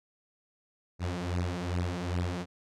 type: beating tone pair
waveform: sawtooth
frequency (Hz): 87.31 / 89.81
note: F2 / F2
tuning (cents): 0 / +49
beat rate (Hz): 2.5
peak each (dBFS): -29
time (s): 0.99-2.46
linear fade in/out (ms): 50
effects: low-pass 7000 Hz 12 dB/octave